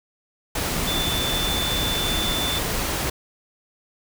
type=tone in noise; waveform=sine; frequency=3520 Hz; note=A7; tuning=in tune; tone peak=-25 dBFS; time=0.87-2.59 s; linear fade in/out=5 ms; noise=pink; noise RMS=-25 dBFS; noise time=0.55-3.1 s; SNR=-3 dB; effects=none